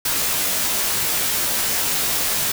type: noise with comb filter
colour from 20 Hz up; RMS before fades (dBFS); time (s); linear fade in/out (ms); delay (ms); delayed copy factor
white; -21; 0.05-2.52; 5; 16; -0.7
effects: none